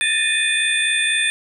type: tone cluster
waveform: sine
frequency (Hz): 1749 / 1813 / 2476 / 3539 / 8750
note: A6 / A#6 / D#7 / A7 / C#9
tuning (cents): -11 / -49 / -9 / +9 / -24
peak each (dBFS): -25 / -24 / -20 / -22 / -25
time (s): 0.01-1.3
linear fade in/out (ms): 0
effects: none